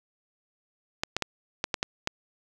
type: clicks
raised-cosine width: 0.2 ms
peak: -9 dBFS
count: 7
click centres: 1.035 / 1.166 / 1.223 / 1.641 / 1.742 / 1.829 / 2.074 s
effects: 7-bit